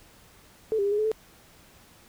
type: tone with pitch steps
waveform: sine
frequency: 440 / 399.4 / 403.8 / 415.7 / 429.7 / 438.6 Hz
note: A4 / G4 / G#4 / G#4 / A4 / A4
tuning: 0 / +32 / -49 / +2 / -41 / -6 cents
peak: -22 dBFS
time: 0.72-1.116 s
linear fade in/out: 0 ms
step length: 66 ms
effects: pink hiss -55 dBFS RMS until 2.08 s